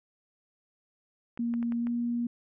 clicks, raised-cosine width 0.5 ms, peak -30 dBFS, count 5, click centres 1.375 / 1.539 / 1.628 / 1.722 / 1.87 s
sine tone with pitch glide, 235.2 to 237.9 Hz, A#3 to A#3, +16 to +35 cents, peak -27 dBFS, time 1.39-2.27 s, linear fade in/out 5 ms, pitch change +19 cents, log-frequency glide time 1.8-1.86 s
effects none

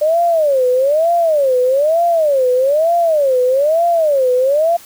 sine tone with vibrato, 587.3 Hz, D5, in tune, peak -10 dBFS, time 0.01-4.77 s, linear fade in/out 10 ms, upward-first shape sine, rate 1.1 Hz, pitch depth 280 cents each way, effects white hiss -40 dBFS RMS until 4.85 s

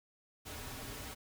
pink noise with comb filter, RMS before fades -45 dBFS, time 0.45-1.15 s, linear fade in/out 20 ms, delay 5.8 ms, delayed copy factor -0.65, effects none

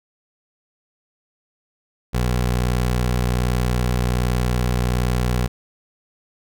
20% pulse tone, 61.3 Hz, B1, 12 cents flat, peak -13 dBFS, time 2.13-5.48 s, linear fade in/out 20 ms, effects none

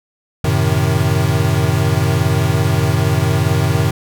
square chord, F# diminished seventh, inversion none, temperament equal, 92.5 / 110 / 130.81 / 155.56 Hz, F#2 / A2 / C3 / Eb3, 0 / 0 / 0 / 0 cents, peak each -19 dBFS, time 0.44-3.91 s, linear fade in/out 5 ms, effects none

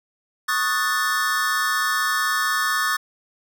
square chord, D# half-diminished seventh, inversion third, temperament equal, 1108.7 / 1244.5 / 1480 / 1760 Hz, C#6 / D#6 / F#6 / A6, 0 / 0 / 0 / 0 cents, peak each -28 / -26 / -28 / -24 dBFS, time 0.48-2.97 s, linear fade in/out 10 ms, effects none

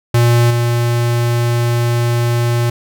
square tone with level steps, 119 Hz, A#2, 36 cents sharp, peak -9 / -13 dBFS, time 0.14-2.7 s, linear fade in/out 5 ms, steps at 0.5 s, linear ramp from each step 10 ms, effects none

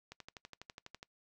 click train, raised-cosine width 0.2 ms, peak -30 dBFS, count 12, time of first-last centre 0.12-1.029 s, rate 12.1 Hz, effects noise-tail reverb RT60 0.1 s tail -23 dB re dry

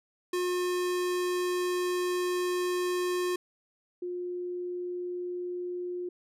square / sine tone pair in turn, 359.2 / 356.5 Hz, F4 / F4, +49 / +36 cents, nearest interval unison, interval 13 cents, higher first, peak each -28 / -32 dBFS, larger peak first, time 0.33-3.36 / 4.02-6.09 s, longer first, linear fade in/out 5 ms, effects resampled to 32000 Hz

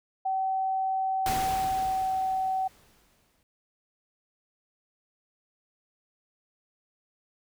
sine tone with pitch glide, 764 to 759.2 Hz, G5 to F#5, -45 to +44 cents, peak -25 dBFS, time 0.25-2.68 s, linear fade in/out 10 ms, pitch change -11 cents, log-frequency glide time 1.54-2.07 s
pink noise with exponential decay, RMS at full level -31 dBFS, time 1.26-3.43 s, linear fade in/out 1 ms, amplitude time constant 470 ms
effects none

